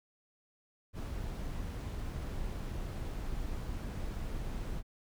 brown noise, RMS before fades -38 dBFS, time 0.93-4.83 s, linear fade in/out 50 ms, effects none

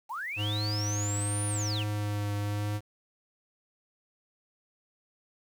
sine linear two-way sweep, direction up then down, 784 to 9680 to 2329 Hz, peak -33 dBFS, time 0.09-1.84 s, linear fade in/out 20 ms, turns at 1.46 s
square tone with vibrato, 103.83 Hz, G#2, in tune, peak -30 dBFS, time 0.36-2.81 s, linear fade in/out 50 ms, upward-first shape triangle, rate 0.88 Hz, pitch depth 23 cents each way
effects 9-bit

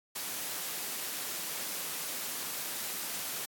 white noise, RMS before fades -37 dBFS, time 0.15-3.46 s, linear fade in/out 10 ms, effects high-pass 150 Hz 12 dB/octave + AAC 64 kbps

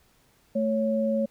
sine tone pair together, 220 / 554.4 Hz, A3 / C#5, 0 / 0 cents, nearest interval octave + major third, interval 1600 cents, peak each -25 dBFS, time 0.55-1.26 s, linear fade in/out 10 ms, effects pink hiss -63 dBFS RMS until 1.3 s

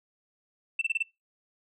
sine tone bursts, 2674 Hz, E7, 24 cents sharp, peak -22 dBFS, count 5, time 0.79-1.027 s, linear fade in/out 5 ms, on 25 ms, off 28 ms, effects noise-tail reverb RT60 0.2 s tail -23 dB re dry + tanh soft clip ceiling -21 dBFS

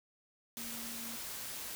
sine tone in noise, 231.6 Hz, A#3, 11 cents flat, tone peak -48 dBFS, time 0.57-1.16 s, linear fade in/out 0 ms, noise white, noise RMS -43 dBFS, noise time 0.57-1.75 s, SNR -8 dB, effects none

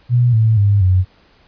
sine tone with pitch steps, 121.9 / 111.14 / 101.33 / 92.38 Hz, B2 / A2 / G#2 / F#2, -22 / +18 / -42 / -2 cents, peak -9 dBFS, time 0.09-1.05 s, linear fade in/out 50 ms, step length 240 ms, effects pink hiss -52 dBFS RMS until 1.47 s + resampled to 11025 Hz

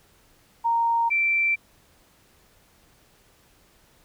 sine tone pair in turn, 928 / 2343 Hz, A#5 / D7, -8 / -5 cents, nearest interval octave + major third, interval 1603 cents, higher second, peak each -19 dBFS, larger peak neither, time 0.64-1.1 / 1.1-1.56 s, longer neither, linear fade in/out 20 ms, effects pink hiss -59 dBFS RMS until 4.04 s

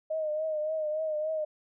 sine tone with vibrato, 620 Hz, D#5, 6 cents flat, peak -28 dBFS, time 0.1-1.45 s, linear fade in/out 10 ms, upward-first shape triangle, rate 3.5 Hz, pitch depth 55 cents each way, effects none

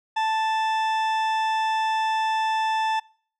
40% pulse tone, 880 Hz, A5, in tune, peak -20 dBFS, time 0.16-3 s, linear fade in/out 10 ms, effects noise-tail reverb RT60 0.5 s tail -25 dB re dry + low-pass 4000 Hz 12 dB/octave

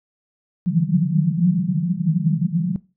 pink band-pass noise, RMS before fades -19 dBFS, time 0.66-2.76 s, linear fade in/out 0 ms, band 150 to 190 Hz, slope 96 dB/octave, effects noise-tail reverb RT60 0.3 s tail -20 dB re dry

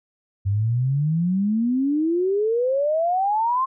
sine exponential sweep, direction up, 95.8 to 1076 Hz, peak -18 dBFS, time 0.45-3.66 s, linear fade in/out 20 ms, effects none

